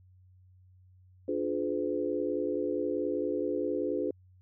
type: chord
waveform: sine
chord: D diminished seventh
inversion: none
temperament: just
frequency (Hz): 293.7 / 352.4 / 422.9 / 507.5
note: D4 / F4 / Ab4 / Cb5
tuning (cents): 0 / +16 / +31 / +47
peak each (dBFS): -34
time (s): 1.28-4.11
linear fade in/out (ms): 5
effects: added 92 Hz sine -56 dBFS peak until 4.41 s